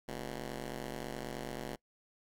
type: ring-modulated tone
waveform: 10% pulse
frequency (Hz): 123.47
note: B2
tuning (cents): 0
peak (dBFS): -28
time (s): 0.08-1.76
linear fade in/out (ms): 10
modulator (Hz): 98.8
effects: noise-tail reverb RT60 0.1 s tail -24 dB re dry + AAC 64 kbps